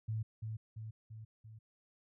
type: tone with echo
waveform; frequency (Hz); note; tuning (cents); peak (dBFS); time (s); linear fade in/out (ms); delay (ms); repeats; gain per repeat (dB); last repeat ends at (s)
sine; 110; A2; 0; -34; 0.08-0.23; 10; 340; 4; -4; 1.59
effects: none